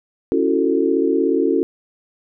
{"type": "chord", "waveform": "sine", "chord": "F# minor seventh", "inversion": "second", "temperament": "just", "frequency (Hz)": [277.5, 333, 370, 444], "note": ["C#4", "E4", "F#4", "A4"], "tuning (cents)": [2, 18, 0, 16], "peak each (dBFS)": -20, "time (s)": [0.32, 1.63], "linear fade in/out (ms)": 0, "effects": []}